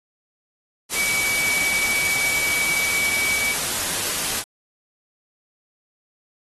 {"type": "tone in noise", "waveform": "sine", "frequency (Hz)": 2280, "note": "C#7", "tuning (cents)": 48, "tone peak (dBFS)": -21, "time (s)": [0.94, 3.56], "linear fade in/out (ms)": 50, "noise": "white", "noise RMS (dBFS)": -24, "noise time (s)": [0.89, 4.44], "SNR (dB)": 0, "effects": ["AAC 32 kbps"]}